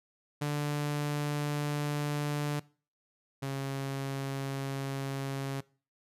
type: tone pair in turn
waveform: sawtooth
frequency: 146.83 / 136.71 Hz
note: D3 / C#3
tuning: 0 / -24 cents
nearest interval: minor second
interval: 124 cents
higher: first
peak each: -26 / -29 dBFS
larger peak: first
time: 0.41-2.6 / 3.42-5.61 s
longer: neither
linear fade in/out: 10 ms
effects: noise-tail reverb RT60 0.4 s tail -22 dB re dry + resampled to 32000 Hz